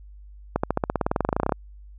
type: accelerating click train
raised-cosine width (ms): 1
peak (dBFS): -7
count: 21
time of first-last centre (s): 0.56-1.522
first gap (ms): 75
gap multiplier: 0.95
effects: added 50 Hz sine -42 dBFS peak until 1.98 s